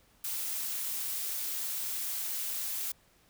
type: noise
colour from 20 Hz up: blue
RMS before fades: -35 dBFS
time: 0.24-2.92 s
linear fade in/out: 5 ms
effects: pink hiss -65 dBFS RMS until 3.29 s